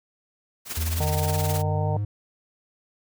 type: noise with tremolo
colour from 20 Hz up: white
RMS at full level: -30 dBFS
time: 0.65-1.63 s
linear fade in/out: 50 ms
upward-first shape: sine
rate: 19 Hz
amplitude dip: 65%
type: linear sweep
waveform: triangle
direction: up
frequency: 79.1 to 103.83 Hz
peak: -22 dBFS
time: 0.77-2.05 s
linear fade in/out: 5 ms
type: harmonic tone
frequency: 152.5 Hz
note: D#3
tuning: 34 cents flat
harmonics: 1 / 3 / 4 / 5 / 6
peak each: -27 / -33 / -32 / -33 / -35 dBFS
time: 1-1.97 s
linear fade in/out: 2 ms
effects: none